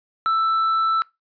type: tone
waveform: triangle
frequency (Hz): 1324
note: E6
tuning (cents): +7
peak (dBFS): -15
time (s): 0.26-1.02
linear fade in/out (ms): 0
effects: noise-tail reverb RT60 0.2 s tail -22 dB re dry + resampled to 11025 Hz